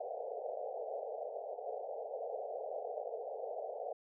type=band-pass noise; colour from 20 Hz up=pink; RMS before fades=-42 dBFS; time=0-3.93 s; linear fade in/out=5 ms; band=440 to 770 Hz; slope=96 dB/octave; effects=none